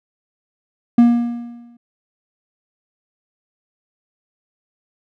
triangle tone with exponential decay, 237.4 Hz, A#3, 32 cents sharp, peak -3 dBFS, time 0.98-1.77 s, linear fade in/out 5 ms, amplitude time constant 170 ms, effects none

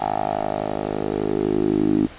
10% pulse tone with band-pass filter sweep, 51.8 Hz, G#1, 4 cents flat, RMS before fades -22 dBFS, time 0-2.07 s, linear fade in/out 10 ms, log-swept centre 790 to 290 Hz, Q 4.3, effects pink hiss -41 dBFS RMS until 2.18 s + resampled to 8000 Hz

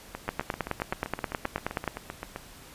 two click trains, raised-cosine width 0.5 ms, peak -19 / -12 dBFS, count 18 / 16, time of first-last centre 0.15-2.361 / 0.29-1.877 s, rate 7.69 / 9.45 Hz, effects pink hiss -49 dBFS RMS until 2.74 s + resampled to 32000 Hz

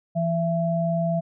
sine tone pair together, 167.25 / 669 Hz, E3 / E5, +25 / +25 cents, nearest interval 2 octaves, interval 2400 cents, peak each -23 / -24 dBFS, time 0.15-1.21 s, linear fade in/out 20 ms, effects none

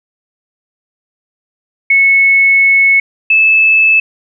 sine tone pair in turn, 2200 / 2616 Hz, C#7 / E7, -14 / -14 cents, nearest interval minor third, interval 300 cents, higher second, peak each -5 dBFS, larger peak neither, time 1.9-3 / 3.3-4 s, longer first, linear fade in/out 5 ms, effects none

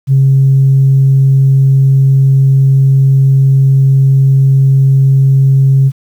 sine tone, 135.3 Hz, C#3, 42 cents flat, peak -3 dBFS, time 0.07-5.92 s, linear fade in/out 50 ms, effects tanh soft clip ceiling 0 dBFS + 7-bit

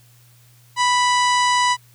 harmonic tone, 987 Hz, B5, 1 cent flat, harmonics 1 / 2 / 3 / 4 / 5 / 6 / 7 / 8 / 9, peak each -16 / -22 / -26 / -28 / -30 / -32 / -33 / -34 / -35 dBFS, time 0.76-1.77 s, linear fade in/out 50 ms, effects added 120 Hz sine -50 dBFS peak until 1.94 s + white hiss -55 dBFS RMS until 1.94 s

